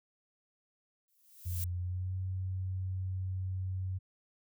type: noise with exponential growth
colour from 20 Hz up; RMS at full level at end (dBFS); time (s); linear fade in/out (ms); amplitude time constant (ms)
violet; -37; 1.08-1.64; 0; 120
type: tone with pitch glide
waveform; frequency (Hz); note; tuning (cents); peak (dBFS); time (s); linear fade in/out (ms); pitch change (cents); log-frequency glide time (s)
sine; 88.5 to 93.49; F2 to F#2; +23 to +18; -33; 1.45-3.99; 20; +95; 1.71-2.16
effects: none